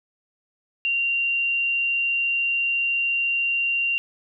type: tone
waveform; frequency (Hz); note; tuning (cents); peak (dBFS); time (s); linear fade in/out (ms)
sine; 2767; F7; -17; -20; 0.85-3.98; 0
effects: none